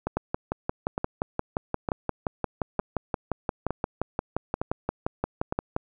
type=two click trains; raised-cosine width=1 ms; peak=-13 / -11 dBFS; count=7 / 33; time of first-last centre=0.07-5.525 / 0.17-5.764 s; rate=1.1 / 5.72 Hz; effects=none